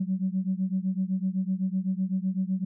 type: beating tone pair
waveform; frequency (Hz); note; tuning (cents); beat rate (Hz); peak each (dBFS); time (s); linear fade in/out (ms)
sine; 185 / 192.9; F#3 / G3; 0 / -28; 7.9; -27 / -28; 0-2.65; 10
effects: tanh soft clip ceiling -17 dBFS